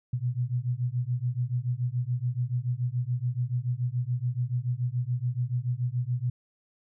sine beating tone pair, 120 / 127 Hz, B2 / B2, -49 / +49 cents, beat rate 7 Hz, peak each -29 / -29 dBFS, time 0.13-6.3 s, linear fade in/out 5 ms, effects none

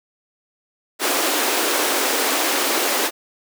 pink high-pass noise, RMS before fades -20 dBFS, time 0.99-3.11 s, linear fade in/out 50 ms, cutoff 280 Hz, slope 48 dB/octave, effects none

